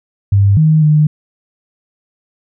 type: tone with pitch steps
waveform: sine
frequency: 99.7 / 156.4 / 151.9 Hz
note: G2 / D#3 / D#3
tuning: +30 / +9 / -41 cents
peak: -6 dBFS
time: 0.32-1.07 s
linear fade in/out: 5 ms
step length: 250 ms
effects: none